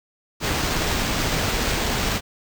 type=noise with sample-and-hold; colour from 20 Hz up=pink; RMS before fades=-23 dBFS; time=0.4-2.21 s; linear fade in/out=50 ms; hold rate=11025 Hz; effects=none